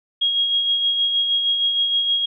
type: tone with tremolo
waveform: sine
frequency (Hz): 3282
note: G#7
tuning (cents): -21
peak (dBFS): -15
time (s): 0.21-2.26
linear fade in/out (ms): 10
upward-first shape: sine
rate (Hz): 6.4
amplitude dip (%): 40
effects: none